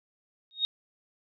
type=tone with exponential growth; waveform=sine; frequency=3729 Hz; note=A#7; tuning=in tune; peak=-20 dBFS; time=0.51-0.65 s; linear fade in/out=0 ms; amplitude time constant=29 ms; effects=none